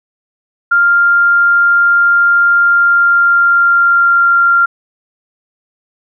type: tone with pitch glide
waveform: sine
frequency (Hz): 1396.9 to 1386.4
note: F6 to F6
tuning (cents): 0 to -13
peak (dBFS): -6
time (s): 0.71-4.66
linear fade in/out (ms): 10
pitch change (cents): -13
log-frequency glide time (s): 2.59-4.32
effects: none